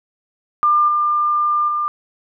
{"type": "tone with level steps", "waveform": "sine", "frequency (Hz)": 1198, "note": "D6", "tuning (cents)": 34, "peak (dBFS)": [-11, -14, -17], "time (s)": [0.63, 1.88], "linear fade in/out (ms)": 0, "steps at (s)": [0.88, 1.68], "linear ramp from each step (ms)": 5, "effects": []}